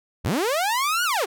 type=linear two-way sweep; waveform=sawtooth; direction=up then down; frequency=51.91 to 1485 to 325.9 Hz; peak=-17 dBFS; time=0.24-1.26 s; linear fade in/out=20 ms; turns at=1.04 s; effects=none